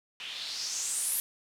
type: noise with low-pass filter sweep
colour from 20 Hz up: blue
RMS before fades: -34 dBFS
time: 0.2-1.2 s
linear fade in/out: 0 ms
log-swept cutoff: 2800 to 12000 Hz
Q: 4
effects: none